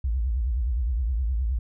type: tone with vibrato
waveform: sine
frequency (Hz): 60.2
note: B1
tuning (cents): -44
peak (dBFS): -22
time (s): 0.04-1.59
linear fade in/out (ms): 5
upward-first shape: triangle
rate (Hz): 9.6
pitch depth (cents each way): 280
effects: none